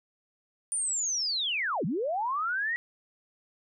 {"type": "linear two-way sweep", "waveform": "sine", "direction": "down then up", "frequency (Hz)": [9370, 140, 1938], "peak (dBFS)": -27, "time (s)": [0.72, 2.76], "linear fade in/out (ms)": 0, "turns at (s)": 1.85, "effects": []}